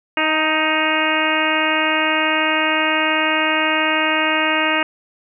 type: harmonic tone with a mistuned harmonic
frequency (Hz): 312.9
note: D#4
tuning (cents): +10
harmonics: 1 / 2 / 3 / 4 / 5 / 6 / 7 / 8 / 9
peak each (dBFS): -24 / -24 / -24 / -24 / -24 / -24 / -24 / -24 / -24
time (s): 0.17-4.83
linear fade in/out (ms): 2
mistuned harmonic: 3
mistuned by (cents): -19
effects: none